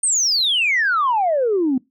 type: exponential sweep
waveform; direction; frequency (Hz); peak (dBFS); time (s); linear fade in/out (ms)
sine; down; 8920 to 246.9; -14; 0.03-1.78; 5
effects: noise-tail reverb RT60 0.2 s tail -22 dB re dry + tanh soft clip ceiling -11 dBFS